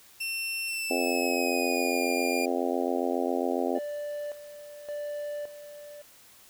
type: tone with pitch glide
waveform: sawtooth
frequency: 2700 to 2405 Hz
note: E7 to D7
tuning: +41 to +41 cents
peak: -27 dBFS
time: 0.2-2.46 s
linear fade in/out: 10 ms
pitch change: -200 cents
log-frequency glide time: 0.67-2.04 s
type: harmonic tone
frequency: 87.31 Hz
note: F2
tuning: in tune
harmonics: 3 / 4 / 5 / 6 / 7 / 8 / 9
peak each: -31 / -32 / -33 / -34 / -34 / -35 / -36 dBFS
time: 0.9-3.79 s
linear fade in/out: 10 ms
type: tone with tremolo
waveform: triangle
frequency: 587.3 Hz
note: D5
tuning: in tune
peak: -30 dBFS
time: 3.75-6.02 s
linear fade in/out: 5 ms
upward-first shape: square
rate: 0.88 Hz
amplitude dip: 70%
effects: white hiss -55 dBFS RMS until 6.49 s